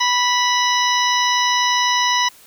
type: harmonic tone with a mistuned harmonic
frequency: 984 Hz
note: B5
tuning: 7 cents flat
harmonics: 1 / 2 / 3 / 4 / 5 / 6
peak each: -18 / -21 / -23 / -24 / -25 / -26 dBFS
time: 0-2.29 s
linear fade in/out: 10 ms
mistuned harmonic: 5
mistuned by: +81 cents
effects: white hiss -47 dBFS RMS until 2.46 s